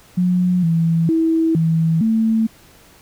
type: tone with pitch steps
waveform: sine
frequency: 180.2 / 165.1 / 325 / 162.6 / 222.8 Hz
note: F#3 / E3 / E4 / E3 / A3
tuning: -45 / +3 / -24 / -23 / +22 cents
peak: -13 dBFS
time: 0.17-2.47 s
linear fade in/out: 10 ms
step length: 460 ms
effects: pink hiss -48 dBFS RMS until 3.01 s